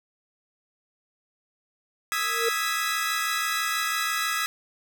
sawtooth chord, E major seventh, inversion third, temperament equal with one note detuned, 1252.4 / 1318.5 / 1661.2 / 1975.5 Hz, D#6 / E6 / G#6 / B6, +11 / 0 / 0 / 0 cents, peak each -27 dBFS, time 2.12-4.46 s, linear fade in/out 0 ms
triangle tone with exponential growth, 462.5 Hz, A#4, 14 cents flat, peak -19 dBFS, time 2.15-2.49 s, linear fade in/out 5 ms, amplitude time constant 72 ms
effects none

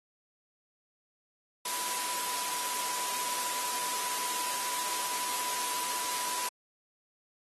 sine tone in noise, 987.8 Hz, B5, in tune, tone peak -37 dBFS, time 1.65-6.49 s, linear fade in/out 5 ms, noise white, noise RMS -34 dBFS, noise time 1.65-6.49 s, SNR -6 dB, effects high-pass 300 Hz 12 dB/octave + AAC 32 kbps

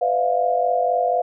sine tone cluster, 503 / 605 / 660 / 704 Hz, B4 / D#5 / E5 / F5, +32 / -49 / +2 / +14 cents, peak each -23 / -27 / -25 / -19 dBFS, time 0.01-1.22 s, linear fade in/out 10 ms, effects none

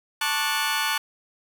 20% pulse chord, D major seventh, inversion second, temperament just, 881 / 1101.2 / 1174.7 / 1468.3 Hz, A5 / C#6 / D6 / F#6, +2 / -12 / 0 / -14 cents, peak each -23 / -26 / -26 / -22 dBFS, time 0.21-0.98 s, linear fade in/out 5 ms, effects none

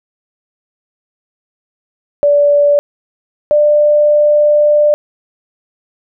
sine tone pair in turn, 579 / 594.2 Hz, D5 / D5, -25 / +20 cents, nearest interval unison, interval 45 cents, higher second, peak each -6 dBFS, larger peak neither, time 2.23-2.79 / 3.51-4.94 s, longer second, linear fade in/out 0 ms, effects none

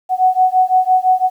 sine beating tone pair, 740 / 745.9 Hz, F#5 / F#5, 0 / +14 cents, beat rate 5.9 Hz, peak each -13 dBFS, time 0.09-1.3 s, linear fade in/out 50 ms, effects 8-bit

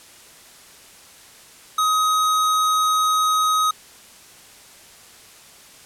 square tone, 1261 Hz, D#6, 23 cents sharp, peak -17 dBFS, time 1.78-3.71 s, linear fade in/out 5 ms, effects white hiss -46 dBFS RMS until 5.85 s + low-pass 11000 Hz 12 dB/octave

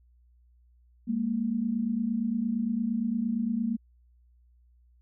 sine tone pair together, 203.8 / 232.5 Hz, G#3 / A#3, -32 / -4 cents, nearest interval major second, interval 228 cents, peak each -31 / -27 dBFS, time 1.07-3.77 s, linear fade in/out 20 ms, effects added 60 Hz sine -58 dBFS peak until 5.01 s

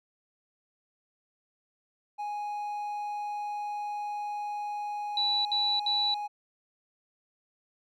triangle tone, 830 Hz, G#5, 1 cent flat, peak -30 dBFS, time 2.18-6.28 s, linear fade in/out 20 ms
sine tone bursts, 3951 Hz, B7, in tune, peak -25 dBFS, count 3, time 5.17-6.142 s, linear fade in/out 2 ms, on 280 ms, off 66 ms
effects none

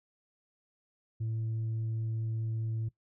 sine tone with tanh clipping, 111.9 Hz, A2, 30 cents sharp, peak -32 dBFS, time 1.2-2.89 s, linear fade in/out 10 ms, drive 2 dB, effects noise-tail reverb RT60 0.1 s tail -18 dB re dry

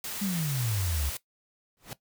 white noise, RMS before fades -36 dBFS, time 0.04-1.17 s, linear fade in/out 2 ms
sine exponential sweep, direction down, 207.7 to 66 Hz, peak -27 dBFS, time 0.21-1.1 s, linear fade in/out 10 ms
pink noise with exponential growth, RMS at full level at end -35 dBFS, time 1.77-1.93 s, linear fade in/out 0 ms, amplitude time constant 33 ms
effects noise-tail reverb RT60 0.1 s tail -17 dB re dry

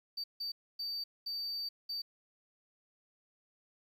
sine tone bursts at uneven times, 4615 Hz, D8, 31 cents flat, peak -33 dBFS, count 5, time 0.17-0.24 / 0.4-0.52 / 0.79-1.04 / 1.26-1.69 / 1.89-2.02 s, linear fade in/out 10 ms, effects tanh soft clip ceiling -35 dBFS + 11-bit

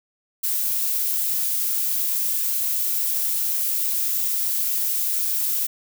violet noise, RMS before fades -23 dBFS, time 0.43-5.67 s, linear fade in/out 10 ms, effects none

